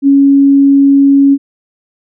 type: tone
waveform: sine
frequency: 277.6 Hz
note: C#4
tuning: 3 cents sharp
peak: -3 dBFS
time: 0.02-1.38 s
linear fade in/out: 50 ms
effects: none